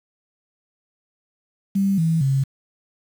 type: tone with pitch steps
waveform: sine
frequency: 196 / 162.92 / 135.43 Hz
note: G3 / E3 / C#3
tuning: 0 / -20 / -40 cents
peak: -16 dBFS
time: 1.75-2.44 s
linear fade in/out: 10 ms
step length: 230 ms
effects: 7-bit